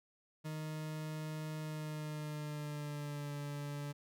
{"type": "tone with pitch glide", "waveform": "40% pulse", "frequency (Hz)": [155.1, 144.71], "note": ["D#3", "D3"], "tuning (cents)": [-5, -25], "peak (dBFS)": -39, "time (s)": [0.44, 3.93], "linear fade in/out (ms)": 20, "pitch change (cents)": -120, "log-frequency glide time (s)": [1.6, 3.33], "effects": []}